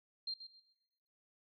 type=tone with echo; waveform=sine; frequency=4186 Hz; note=C8; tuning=in tune; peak=-37 dBFS; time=0.27-0.34 s; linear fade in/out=5 ms; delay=130 ms; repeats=3; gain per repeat=-10 dB; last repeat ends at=0.73 s; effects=noise-tail reverb RT60 1.0 s tail -19 dB re dry